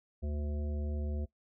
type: harmonic tone with a mistuned harmonic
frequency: 73.42 Hz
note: D2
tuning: in tune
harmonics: 1 / 3 / 5 / 7 / 9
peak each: -33 / -43 / -47 / -50 / -52 dBFS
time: 0.22-1.26 s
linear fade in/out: 20 ms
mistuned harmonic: 1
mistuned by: +27 cents
effects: noise-tail reverb RT60 0.1 s tail -19 dB re dry